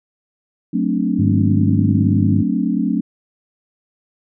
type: chord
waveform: sine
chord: D dominant seventh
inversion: first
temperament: just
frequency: 183.54 / 220.2 / 264.3 / 293.7 Hz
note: F#3 / A3 / C4 / D4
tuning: -14 / +2 / +18 / 0 cents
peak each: -21 / -20 / -21 / -22 dBFS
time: 0.73-3.01 s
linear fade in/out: 10 ms
type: harmonic tone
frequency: 50.6 Hz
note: G#1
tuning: 44 cents flat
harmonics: 2 / 3 / 4 / 5 / 6 / 7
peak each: -16 / -21 / -21 / -30 / -35 / -35 dBFS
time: 1.18-2.43 s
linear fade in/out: 20 ms
effects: none